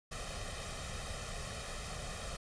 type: noise with comb filter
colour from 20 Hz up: pink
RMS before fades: -42 dBFS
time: 0.11-2.37 s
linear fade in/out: 10 ms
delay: 1.6 ms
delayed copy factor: +0.75
effects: resampled to 22050 Hz